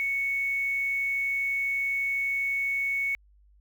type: tone with quantisation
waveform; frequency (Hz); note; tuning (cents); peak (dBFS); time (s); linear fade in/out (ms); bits
sine; 2217; C#7; 0; -25; 0-3.15; 0; 8
effects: added 50 Hz sine -56 dBFS peak until 3.6 s